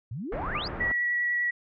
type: exponential sweep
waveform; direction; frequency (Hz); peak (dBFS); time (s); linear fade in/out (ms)
sine; up; 100 to 5180; -32; 0.11-0.68; 5
type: low-pass noise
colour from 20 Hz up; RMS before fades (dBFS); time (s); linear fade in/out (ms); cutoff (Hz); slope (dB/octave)
pink; -35; 0.32-0.92; 2; 1800; 24
type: tone with exponential decay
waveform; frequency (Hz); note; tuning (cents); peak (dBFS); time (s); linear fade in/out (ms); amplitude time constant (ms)
sine; 1200; D6; +37; -25; 0.55-0.73; 1; 37
type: tone with vibrato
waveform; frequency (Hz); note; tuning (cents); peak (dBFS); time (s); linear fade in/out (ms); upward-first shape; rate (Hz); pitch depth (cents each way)
sine; 1934; B6; -37; -24; 0.8-1.51; 10; sine; 10; 8
effects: none